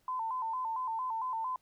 sine tone with vibrato, 957 Hz, A#5, 45 cents sharp, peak -32 dBFS, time 0.08-1.56 s, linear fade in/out 2 ms, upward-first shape square, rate 4.4 Hz, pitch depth 110 cents each way, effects pink hiss -72 dBFS RMS until 1.61 s

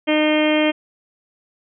harmonic tone with a mistuned harmonic, 305.6 Hz, D#4, 31 cents flat, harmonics 1 / 2 / 3 / 4 / 5 / 6 / 7 / 8 / 9 / 10, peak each -17 / -19 / -29 / -32 / -33 / -30 / -26 / -28 / -30 / -27 dBFS, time 0.07-0.72 s, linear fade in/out 20 ms, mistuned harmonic 10, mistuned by +55 cents, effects none

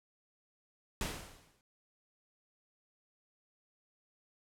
pink noise with exponential decay, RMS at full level -35 dBFS, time 1.01-1.61 s, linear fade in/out 1 ms, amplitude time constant 130 ms, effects low-pass 12000 Hz 12 dB/octave

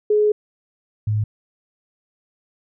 sine tone pair in turn, 421.3 / 106.52 Hz, G#4 / G#2, +25 / +44 cents, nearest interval 2 octaves, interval 2381 cents, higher first, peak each -13 / -17 dBFS, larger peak first, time 0.1-0.32 / 1.07-1.24 s, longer first, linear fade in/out 5 ms, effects none

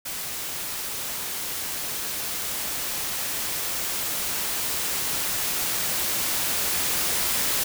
white noise with level ramp, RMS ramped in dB -32 to -24 dBFS, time 0.05-7.64 s, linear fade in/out 10 ms, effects none

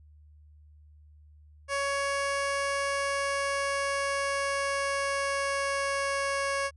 15% pulse tone with pitch glide, 558 to 553.8 Hz, C#5 to C#5, +11 to -2 cents, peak -21 dBFS, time 1.68-6.71 s, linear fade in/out 50 ms, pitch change -13 cents, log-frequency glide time 2.82-6.58 s, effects added 75 Hz sine -52 dBFS peak until 6.76 s + resampled to 24000 Hz

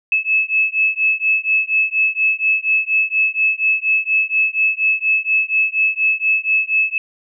sine beating tone pair, 2597 / 2601.2 Hz, E7 / E7, -26 / -24 cents, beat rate 4.2 Hz, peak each -17 dBFS, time 0.12-6.98 s, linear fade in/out 2 ms, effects none

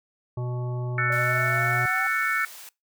harmonic tone, 123.3 Hz, B2, 2 cents flat, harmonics 1 / 3 / 5 / 7 / 9, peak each -27 / -37 / -41 / -44 / -46 dBFS, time 0.37-1.86 s, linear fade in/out 5 ms
sine chord, F# minor seventh, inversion third, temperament just, 1332 / 1480 / 1776 / 2220 Hz, E6 / F#6 / A6 / C#7, +18 / 0 / +16 / +2 cents, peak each -28 dBFS, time 0.98-2.45 s, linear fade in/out 2 ms
sine linear sweep, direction up, 587 to 776 Hz, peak -31 dBFS, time 1.1-2.07 s, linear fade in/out 2 ms
white high-pass noise, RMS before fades -43 dBFS, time 1.12-2.69 s, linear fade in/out 2 ms, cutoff 660 Hz, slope 12 dB/octave
effects noise-tail reverb RT60 0.2 s tail -22 dB re dry

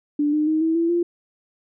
sine tone with pitch steps, 293.7 / 303.4 / 313.3 / 323.6 / 334.3 / 345.3 Hz, D4 / D#4 / D#4 / E4 / E4 / F4, 0 / -44 / +12 / -32 / +24 / -20 cents, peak -17 dBFS, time 0.19-1.03 s, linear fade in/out 5 ms, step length 140 ms, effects none

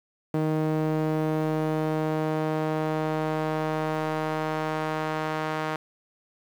sawtooth tone with band-pass filter sweep, 155.9 Hz, D#3, 4 cents sharp, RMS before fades -27 dBFS, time 0.34-5.76 s, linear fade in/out 2 ms, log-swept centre 370 to 1100 Hz, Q 0.84, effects 8-bit

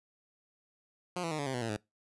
10% pulse tone with pitch steps, 179 / 166.05 / 154.04 / 142.9 / 132.56 / 122.97 / 114.07 / 105.82 Hz, F3 / E3 / D#3 / D3 / C3 / B2 / A#2 / G#2, +43 / +13 / -17 / -47 / +23 / -7 / -37 / +33 cents, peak -25 dBFS, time 1.16-1.768 s, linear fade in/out 5 ms, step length 76 ms, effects noise-tail reverb RT60 0.2 s tail -23 dB re dry + resampled to 24000 Hz

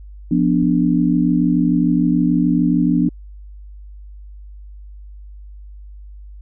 sine chord, B diminished, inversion second, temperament equal, 174.61 / 246.9 / 293.7 Hz, F3 / B3 / D4, 0 / 0 / 0 cents, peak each -17 dBFS, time 0.31-3.09 s, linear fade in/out 5 ms
click, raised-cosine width 5 ms, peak -19 dBFS, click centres 0.629 s
effects added 50 Hz sine -34 dBFS peak until 6.41 s

